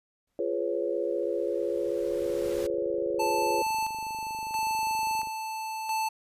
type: noise with exponential growth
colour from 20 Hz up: pink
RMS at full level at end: -40 dBFS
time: 0.27-2.67 s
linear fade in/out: 5 ms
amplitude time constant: 520 ms
type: chord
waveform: sine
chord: C# dominant seventh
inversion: first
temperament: just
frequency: 346.5 / 415.8 / 498.9 / 554.4 Hz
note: E#4 / G#4 / B4 / C#5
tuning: -14 / +2 / +17 / 0 cents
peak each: -32 dBFS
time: 0.39-3.62 s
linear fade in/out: 2 ms
type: click train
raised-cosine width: 2 ms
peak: -36 dBFS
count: 77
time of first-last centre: 2.22-5.272 s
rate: 24.9 Hz
type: tone with tremolo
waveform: square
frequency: 880 Hz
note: A5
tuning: in tune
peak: -27 dBFS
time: 3.19-6.09 s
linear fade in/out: 10 ms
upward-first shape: square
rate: 0.74 Hz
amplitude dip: 50%
effects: resampled to 32000 Hz